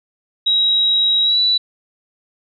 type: tone with pitch glide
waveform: sine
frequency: 3837 to 3952 Hz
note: A#7 to B7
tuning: +49 to 0 cents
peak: -12 dBFS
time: 0.46-1.58 s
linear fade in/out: 10 ms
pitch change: +51 cents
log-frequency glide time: 1.23-1.39 s
effects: none